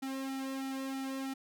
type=tone with flanger; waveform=sawtooth; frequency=267.7 Hz; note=C4; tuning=40 cents sharp; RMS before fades=-38 dBFS; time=0.02-1.34 s; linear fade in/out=10 ms; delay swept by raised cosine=1.8 to 2.42 ms; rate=3.1 Hz; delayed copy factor=-0.8; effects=none